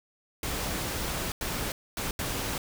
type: noise bursts at uneven times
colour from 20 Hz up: pink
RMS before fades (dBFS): -32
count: 4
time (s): 0.43-1.32 / 1.41-1.72 / 1.97-2.11 / 2.19-2.58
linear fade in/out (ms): 2
effects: none